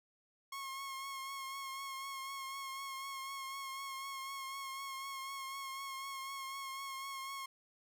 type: tone with vibrato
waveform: sawtooth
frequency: 1085 Hz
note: C#6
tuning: 37 cents flat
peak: -38 dBFS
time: 0.52-7.46 s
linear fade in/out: 5 ms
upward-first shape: triangle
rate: 4 Hz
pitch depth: 31 cents each way
effects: none